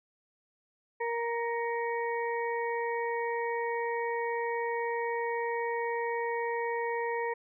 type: harmonic tone with a mistuned harmonic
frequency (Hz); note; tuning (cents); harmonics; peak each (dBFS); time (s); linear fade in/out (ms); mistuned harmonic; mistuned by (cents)
468.1; A#4; +7; 1 / 2 / 4 / 5; -32 / -34 / -38 / -43; 1-7.34; 10; 5; -69
effects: none